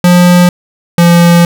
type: tone pair in turn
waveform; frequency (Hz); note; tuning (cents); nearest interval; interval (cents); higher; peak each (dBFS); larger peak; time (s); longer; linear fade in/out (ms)
square; 177.2 / 171.86; F3 / F3; +25 / -28; minor second; 53; first; -3; neither; 0.04-0.49 / 0.98-1.45; second; 2
effects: none